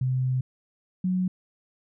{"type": "tone pair in turn", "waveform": "sine", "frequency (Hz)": [128.7, 184], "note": ["C3", "F#3"], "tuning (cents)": [-28, -9], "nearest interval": "tritone", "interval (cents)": 619, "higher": "second", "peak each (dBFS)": -22, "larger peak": "neither", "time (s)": [[0.01, 0.41], [1.04, 1.28]], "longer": "first", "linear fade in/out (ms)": 5, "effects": []}